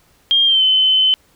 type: tone with pitch glide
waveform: sine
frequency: 3213 to 3052 Hz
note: G7 to G7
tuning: +42 to -47 cents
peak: -10 dBFS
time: 0.31-1.14 s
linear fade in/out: 0 ms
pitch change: -89 cents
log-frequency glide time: 0.45-0.63 s
effects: pink hiss -55 dBFS RMS until 1.35 s